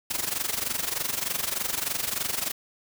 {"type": "noise with amplitude modulation", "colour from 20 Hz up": "white", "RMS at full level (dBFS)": -26, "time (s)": [0.1, 2.52], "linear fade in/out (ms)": 10, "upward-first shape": "sine", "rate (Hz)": 23.3, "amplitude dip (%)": 80, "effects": []}